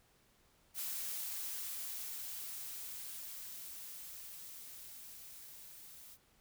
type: noise with level ramp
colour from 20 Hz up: blue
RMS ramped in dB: -40 to -55 dBFS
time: 0.74-6.18 s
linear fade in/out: 50 ms
effects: pink hiss -70 dBFS RMS until 6.4 s